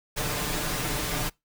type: noise with comb filter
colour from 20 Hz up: pink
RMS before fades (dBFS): -29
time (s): 0.16-1.3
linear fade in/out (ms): 20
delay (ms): 6.7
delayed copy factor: +0.7
effects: noise-tail reverb RT60 0.2 s tail -24 dB re dry